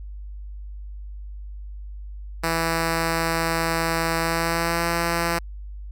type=tone with pitch glide; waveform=5% pulse; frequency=164.81 to 169.25 Hz; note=E3 to E3; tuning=0 to +46 cents; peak=-10 dBFS; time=2.43-5.39 s; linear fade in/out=10 ms; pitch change=+46 cents; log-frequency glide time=4.2-4.85 s; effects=added 50 Hz sine -33 dBFS peak until 5.91 s